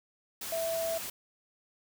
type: tone in noise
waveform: sine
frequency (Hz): 659.3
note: E5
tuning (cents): 0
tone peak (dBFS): -30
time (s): 0.52-0.98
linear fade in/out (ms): 5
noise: white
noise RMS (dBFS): -39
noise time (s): 0.41-1.1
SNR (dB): +6
effects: none